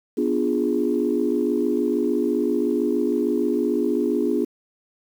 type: chord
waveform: sine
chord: B diminished seventh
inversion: none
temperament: equal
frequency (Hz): 246.9 / 293.7 / 349.2 / 415.3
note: B3 / D4 / F4 / Ab4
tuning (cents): 0 / 0 / 0 / 0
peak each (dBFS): -24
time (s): 0.17-4.45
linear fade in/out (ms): 10
effects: tanh soft clip ceiling -9 dBFS + 8-bit